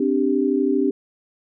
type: chord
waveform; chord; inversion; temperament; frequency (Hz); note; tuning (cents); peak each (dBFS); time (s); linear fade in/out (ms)
sine; C suspended second; none; just; 261.6 / 294.3 / 392.4; C4 / D4 / G4; 0 / +4 / +2; -21; 0-0.91; 5
effects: none